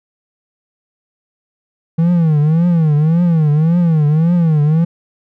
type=tone with vibrato; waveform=triangle; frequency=160.9 Hz; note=E3; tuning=42 cents flat; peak=-7 dBFS; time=1.98-4.85 s; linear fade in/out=10 ms; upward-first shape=triangle; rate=1.8 Hz; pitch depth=180 cents each way; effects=none